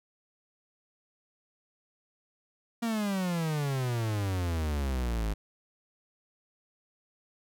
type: exponential sweep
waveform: 45% pulse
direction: down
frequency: 235.9 to 51 Hz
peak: -28 dBFS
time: 2.82-5.34 s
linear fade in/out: 10 ms
effects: none